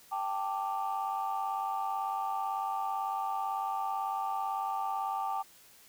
sine chord, G suspended second, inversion none, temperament just, 784 / 882 / 1176 Hz, G5 / A5 / D6, 0 / +4 / +2 cents, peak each -33 / -35 / -36 dBFS, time 0.11-5.43 s, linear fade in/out 20 ms, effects tanh soft clip ceiling -24 dBFS + white hiss -58 dBFS RMS until 5.88 s

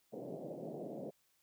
white band-pass noise, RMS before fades -45 dBFS, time 0.12-1.11 s, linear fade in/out 20 ms, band 140 to 640 Hz, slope 48 dB/octave, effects white hiss -75 dBFS RMS until 1.42 s

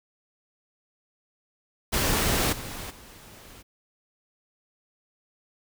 pink noise with level steps, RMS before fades -24 / -37 / -48 dBFS, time 1.92-3.63 s, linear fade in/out 20 ms, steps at 2.52 / 2.9 s, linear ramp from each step 10 ms, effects none

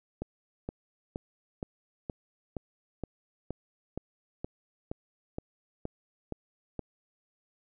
click train, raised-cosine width 2 ms, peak -21 dBFS, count 15, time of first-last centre 0.22-6.793 s, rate 2.13 Hz, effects none

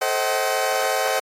sawtooth chord, A diminished seventh, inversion none, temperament just, 440 / 528 / 633.6 / 760.3 Hz, A4 / C5 / Eb5 / Gb5, 0 / +16 / +31 / +47 cents, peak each -25 / -21 / -22 / -20 dBFS, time 0.01-1.2 s, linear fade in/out 10 ms, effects AAC 48 kbps

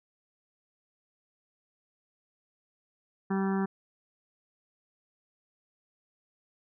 harmonic tone, 193.7 Hz, G3, 20 cents flat, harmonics 1 / 2 / 4 / 5 / 6 / 7 / 8 / 9, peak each -27 / -33 / -39 / -41 / -43 / -44 / -45 / -46 dBFS, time 3.3-3.66 s, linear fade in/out 10 ms, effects none

